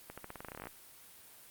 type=accelerating click train; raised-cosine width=0.5 ms; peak=-28 dBFS; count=16; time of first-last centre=0.1-0.671 s; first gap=76 ms; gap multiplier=0.89; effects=white hiss -56 dBFS RMS until 1.5 s + Opus 32 kbps